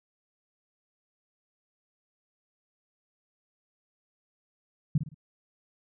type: tone with echo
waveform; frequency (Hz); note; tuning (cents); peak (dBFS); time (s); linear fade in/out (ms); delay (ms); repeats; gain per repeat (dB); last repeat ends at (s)
sine; 150.7; D3; +45; -19; 4.95-4.98; 5; 55; 3; -9; 5.145
effects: none